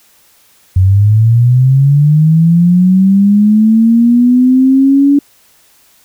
sine linear sweep, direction up, 90.9 to 286.1 Hz, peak -4 dBFS, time 0.76-5.19 s, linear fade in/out 5 ms, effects white hiss -48 dBFS RMS until 6.04 s

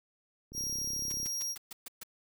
click train, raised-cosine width 3 ms, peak -35 dBFS, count 26, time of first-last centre 0.52-1.26 s, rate 33.8 Hz
40% pulse tone, 5630 Hz, F8, 13 cents sharp, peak -32 dBFS, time 0.53-1.56 s, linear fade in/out 50 ms
white noise bursts, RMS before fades -43 dBFS, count 7, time 1.1-2.034 s, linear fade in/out 5 ms, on 22 ms, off 130 ms
effects none

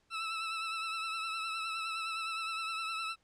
20% pulse tone with vibrato, 1318.5 Hz, E6, in tune, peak -30 dBFS, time 0.1-3.16 s, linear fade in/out 50 ms, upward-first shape triangle, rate 9.7 Hz, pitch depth 42 cents each way, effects pink hiss -73 dBFS RMS until 3.23 s + low-pass 7000 Hz 12 dB/octave

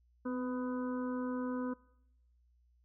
harmonic tone with a mistuned harmonic, 249.8 Hz, B3, 20 cents sharp, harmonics 1 / 2 / 4 / 5 / 6, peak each -35 / -41 / -47 / -49 / -51 dBFS, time 0.25-1.74 s, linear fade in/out 10 ms, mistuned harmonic 1, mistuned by +27 cents, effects noise-tail reverb RT60 0.9 s tail -24 dB re dry + added 60 Hz sine -66 dBFS peak until 2.84 s

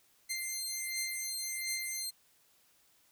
10% pulse beating tone pair, 2089 / 2090.4 Hz, C7 / C7, -3 / -2 cents, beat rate 1.4 Hz, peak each -29 dBFS, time 0.29-2.11 s, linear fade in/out 20 ms, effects white hiss -68 dBFS RMS until 3.11 s

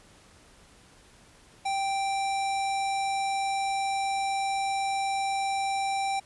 square tone, 784 Hz, G5, in tune, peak -27 dBFS, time 1.65-6.2 s, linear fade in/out 10 ms, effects pink hiss -56 dBFS RMS until 6.25 s + resampled to 24000 Hz

